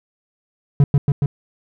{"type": "tone with echo", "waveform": "triangle", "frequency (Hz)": 141.7, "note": "C#3", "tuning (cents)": 38, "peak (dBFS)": -6, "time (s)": [0.8, 0.84], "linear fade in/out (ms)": 2, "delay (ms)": 140, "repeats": 3, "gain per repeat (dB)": -2, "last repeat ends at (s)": 1.26, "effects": []}